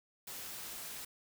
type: noise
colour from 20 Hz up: white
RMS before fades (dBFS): -45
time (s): 0.27-1.05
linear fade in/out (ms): 5
effects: none